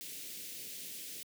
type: band-stop noise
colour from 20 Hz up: white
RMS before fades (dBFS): -45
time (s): 0.01-1.23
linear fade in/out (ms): 0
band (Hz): 480 to 2200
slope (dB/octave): 24
effects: high-pass 150 Hz 12 dB/octave